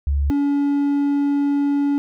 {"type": "tone pair in turn", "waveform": ["sine", "triangle"], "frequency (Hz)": [70.8, 284.3], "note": ["C#2", "C#4"], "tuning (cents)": [37, 44], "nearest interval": "2 octaves", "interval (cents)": 2407, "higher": "second", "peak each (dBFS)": [-16, -14], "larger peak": "second", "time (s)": [[0.07, 0.3], [0.3, 1.98]], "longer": "second", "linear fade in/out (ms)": 0, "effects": []}